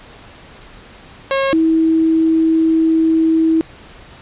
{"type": "tone pair in turn", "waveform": ["sawtooth", "sine"], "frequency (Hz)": [543, 322.9], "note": ["C#5", "E4"], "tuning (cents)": [-36, -36], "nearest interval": "major sixth", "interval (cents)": 900, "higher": "first", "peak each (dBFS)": -10, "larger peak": "neither", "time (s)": [[1.31, 1.53], [1.53, 3.61]], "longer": "second", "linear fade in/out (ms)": 0, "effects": ["pink hiss -40 dBFS RMS until 4.21 s", "resampled to 8000 Hz"]}